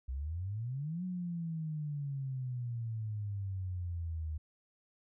sine exponential two-way sweep, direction up then down, 61.74 to 185 to 76.5 Hz, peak -35 dBFS, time 0.08-4.38 s, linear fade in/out 10 ms, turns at 1.04 s, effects none

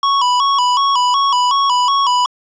square tone with vibrato, 1046.5 Hz, C6, in tune, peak -12 dBFS, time 0.03-2.26 s, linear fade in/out 2 ms, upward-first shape square, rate 2.7 Hz, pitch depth 100 cents each way, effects resampled to 16000 Hz + 9-bit

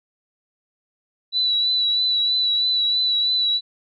sine tone with vibrato, 3951 Hz, B7, in tune, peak -17 dBFS, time 1.32-3.61 s, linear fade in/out 50 ms, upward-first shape triangle, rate 3.1 Hz, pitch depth 33 cents each way, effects none

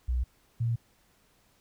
sine tone pair in turn, 61.74 / 116.55 Hz, B1 / A#2, 0 / 0 cents, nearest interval major seventh, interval 1100 cents, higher second, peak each -25 dBFS, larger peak neither, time 0.08-0.24 / 0.6-0.76 s, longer neither, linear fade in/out 10 ms, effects pink hiss -66 dBFS RMS until 1.6 s

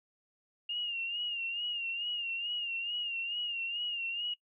sine tone with vibrato, 2813 Hz, F7, 12 cents sharp, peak -33 dBFS, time 0.69-4.34 s, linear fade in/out 5 ms, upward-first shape sine, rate 2.3 Hz, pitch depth 63 cents each way, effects noise-tail reverb RT60 0.1 s tail -20 dB re dry

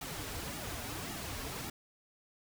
pink noise with flanger, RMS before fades -41 dBFS, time 0.01-1.7 s, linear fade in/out 5 ms, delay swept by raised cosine 1.9 to 6 ms, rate 1.8 Hz, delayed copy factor -0.75, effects none

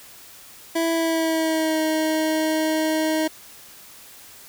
25% pulse tone with pitch glide, 330 to 314.4 Hz, E4 to D#4, +2 to +18 cents, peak -16 dBFS, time 0.75-3.28 s, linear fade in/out 10 ms, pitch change -84 cents, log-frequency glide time 0.93-1.82 s, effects white hiss -45 dBFS RMS until 4.48 s

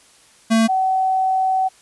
square / sine tone pair in turn, 224.7 / 757.1 Hz, A3 / F#5, +37 / +40 cents, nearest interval octave + major sixth, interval 2103 cents, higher second, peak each -13 / -15 dBFS, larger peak first, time 0.5-0.68 / 0.68-1.69 s, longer second, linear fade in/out 20 ms, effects white hiss -51 dBFS RMS until 1.81 s + resampled to 24000 Hz

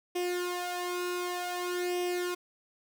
sawtooth tone with flanger, 356.4 Hz, F4, 35 cents sharp, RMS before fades -33 dBFS, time 0.15-2.35 s, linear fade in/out 10 ms, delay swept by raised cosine 0.35 to 2.05 ms, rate 0.54 Hz, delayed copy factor +0.7, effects none

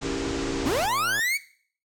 pink low-pass noise, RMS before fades -33 dBFS, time 0.01-0.87 s, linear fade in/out 20 ms, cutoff 7700 Hz, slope 48 dB/octave
triangle chord, C# diminished seventh, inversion none, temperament equal, 277.2 / 329.6 / 392 / 466.2 Hz, C#4 / E4 / G4 / Bb4, 0 / 0 / 0 / 0 cents, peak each -29 / -33 / -31 / -34 dBFS, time 0.01-0.71 s, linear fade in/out 50 ms
click train, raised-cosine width 1 ms, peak -25 dBFS, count 67, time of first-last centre 0.62-1.194 s, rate 115 Hz
40% pulse linear sweep, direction up, 207.1 to 2300 Hz, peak -22 dBFS, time 0.65-1.38 s, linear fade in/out 20 ms
effects noise-tail reverb RT60 0.5 s tail -17 dB re dry

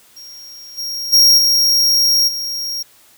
45% pulse tone with level steps, 5588 Hz, F8, in tune, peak -34 / -22 / -7 / -11 / -21 dBFS, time 0.16-2.83 s, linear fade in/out 10 ms, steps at 0.77 / 1.12 / 1.37 / 2.27 s, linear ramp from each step 20 ms, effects white hiss -49 dBFS RMS until 3.17 s

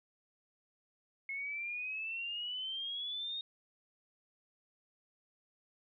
sine exponential sweep, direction up, 2171 to 3729 Hz, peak -37 dBFS, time 1.29-3.41 s, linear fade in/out 2 ms, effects none

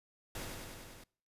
pink noise with echo, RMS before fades -42 dBFS, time 0.35-0.45 s, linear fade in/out 2 ms, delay 98 ms, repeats 6, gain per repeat -2 dB, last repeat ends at 1.038 s, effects noise-tail reverb RT60 0.5 s tail -25 dB re dry + resampled to 32000 Hz

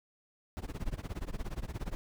brown noise with tremolo, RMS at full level -34 dBFS, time 0.57-1.95 s, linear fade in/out 0 ms, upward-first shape sine, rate 17 Hz, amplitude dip 95%, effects none

